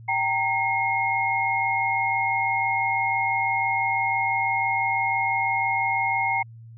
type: tone cluster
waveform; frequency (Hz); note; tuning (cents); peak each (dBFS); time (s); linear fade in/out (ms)
sine; 780 / 926 / 2150; G5 / A#5 / C7; -9 / -12 / +47; -26 / -26 / -24; 0.08-6.43; 10
effects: added 114 Hz sine -41 dBFS peak until 6.77 s